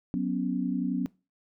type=chord; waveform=sine; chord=F# suspended fourth; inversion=none; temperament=just; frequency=185 / 246.7 / 277.5 Hz; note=F#3 / B3 / C#4; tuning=0 / -2 / +2 cents; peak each=-30 / -30 / -31 dBFS; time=0.14-1.06 s; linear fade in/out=0 ms; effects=noise-tail reverb RT60 0.3 s tail -22 dB re dry